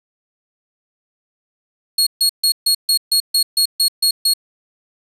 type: tone bursts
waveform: sawtooth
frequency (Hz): 4315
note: C#8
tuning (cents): -47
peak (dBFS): -9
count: 11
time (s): 1.98-4.337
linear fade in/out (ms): 5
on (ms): 87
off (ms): 140
effects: resampled to 32000 Hz + 7-bit